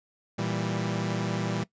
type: chord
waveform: sawtooth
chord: E diminished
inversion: second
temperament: equal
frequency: 116.54 / 164.81 / 196 Hz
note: Bb2 / E3 / G3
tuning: 0 / 0 / 0 cents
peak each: -28 dBFS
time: 0.38-1.64 s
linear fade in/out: 10 ms
effects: noise-tail reverb RT60 0.1 s tail -19 dB re dry + resampled to 16000 Hz